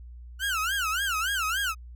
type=tone with vibrato; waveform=30% pulse; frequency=1436 Hz; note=F6; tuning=48 cents sharp; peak=-23 dBFS; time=0.39-1.75 s; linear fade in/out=50 ms; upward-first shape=sine; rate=3.5 Hz; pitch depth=230 cents each way; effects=added 60 Hz sine -41 dBFS peak until 1.95 s